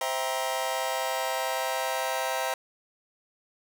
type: chord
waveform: sawtooth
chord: C dominant seventh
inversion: none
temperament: just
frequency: 523.3 / 654.1 / 784.9 / 941.9 Hz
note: C5 / E5 / G5 / Bb5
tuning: 0 / -14 / +2 / +18 cents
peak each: -29 dBFS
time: 0.01-2.54 s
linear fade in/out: 2 ms
effects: none